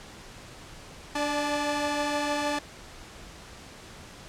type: tone cluster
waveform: sawtooth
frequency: 292.3 / 591 / 864 Hz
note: D4 / D5 / A5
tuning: -8 / +11 / -32 cents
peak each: -27 dBFS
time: 1.15-2.59 s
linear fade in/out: 5 ms
effects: pink hiss -46 dBFS RMS until 4.28 s + low-pass 8000 Hz 12 dB/octave